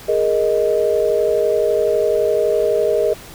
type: chord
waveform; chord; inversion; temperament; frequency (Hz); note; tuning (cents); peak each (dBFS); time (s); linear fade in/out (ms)
sine; Ab suspended second; none; just; 415.3 / 467.2 / 623; Ab4 / Bb4 / Eb5; 0 / +4 / +2; -18; 0.08-3.14; 10
effects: pink hiss -38 dBFS RMS until 3.34 s